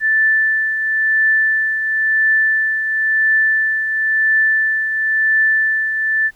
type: tone with tremolo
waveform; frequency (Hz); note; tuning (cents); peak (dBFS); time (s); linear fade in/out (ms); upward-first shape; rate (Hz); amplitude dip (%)
sine; 1760; A6; 0; -10; 0-6.31; 50; triangle; 0.97; 55
effects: pink hiss -54 dBFS RMS until 6.35 s